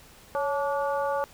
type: harmonic tone with a mistuned harmonic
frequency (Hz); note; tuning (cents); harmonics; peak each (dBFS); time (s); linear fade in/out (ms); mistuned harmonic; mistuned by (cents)
289; D4; -28; 2 / 3 / 4 / 5; -27 / -30 / -33 / -37; 0.35-1.24; 0; 2; -61
effects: pink hiss -52 dBFS RMS until 1.33 s